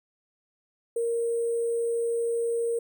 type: tone with sample-and-hold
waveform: sine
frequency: 466.2 Hz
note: A#4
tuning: in tune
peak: -24 dBFS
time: 0.96-2.79 s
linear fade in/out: 5 ms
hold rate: 8820 Hz
effects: none